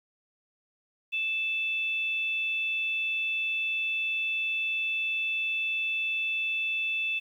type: tone pair together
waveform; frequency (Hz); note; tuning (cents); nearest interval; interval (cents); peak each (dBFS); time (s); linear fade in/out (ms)
sine; 2637 / 3483; E7 / A7; 0 / -18; perfect fourth; 482; -27 / -37; 1.12-7.2; 20
effects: 10-bit